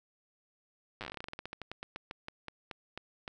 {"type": "slowing click train", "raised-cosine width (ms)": 0.3, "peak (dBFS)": -24, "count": 28, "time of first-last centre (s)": [1.01, 3.279], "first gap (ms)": 8, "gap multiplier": 1.15, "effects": []}